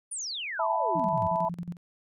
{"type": "exponential sweep", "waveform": "sine", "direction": "down", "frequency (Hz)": [9940, 87.31], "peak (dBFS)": -32, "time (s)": [0.11, 1.28], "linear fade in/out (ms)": 10}
{"type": "chord", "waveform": "sine", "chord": "E suspended fourth", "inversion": "none", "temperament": "equal", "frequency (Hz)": [659.3, 880, 987.8], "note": ["E5", "A5", "B5"], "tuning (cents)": [0, 0, 0], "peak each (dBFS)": -29, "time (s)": [0.59, 1.49], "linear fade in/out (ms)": 5}
{"type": "tone with tremolo", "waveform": "sine", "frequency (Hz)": 173.2, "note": "F3", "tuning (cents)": -14, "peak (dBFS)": -31, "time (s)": [0.95, 1.77], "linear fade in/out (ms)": 5, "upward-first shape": "square", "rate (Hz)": 11, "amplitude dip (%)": 80}
{"effects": []}